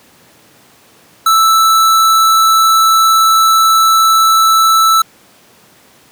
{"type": "tone", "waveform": "square", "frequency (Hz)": 1318.5, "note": "E6", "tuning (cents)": 0, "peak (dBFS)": -7, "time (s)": [1.26, 5.02], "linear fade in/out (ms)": 5, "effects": ["pink hiss -45 dBFS RMS until 6.11 s", "high-pass 150 Hz 12 dB/octave"]}